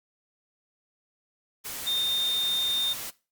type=tone in noise; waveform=sine; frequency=3640 Hz; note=A#7; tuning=42 cents flat; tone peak=-24 dBFS; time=1.86-2.94 s; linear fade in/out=20 ms; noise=white; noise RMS=-36 dBFS; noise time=1.64-3.11 s; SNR=+9 dB; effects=noise-tail reverb RT60 0.3 s tail -19 dB re dry + Opus 48 kbps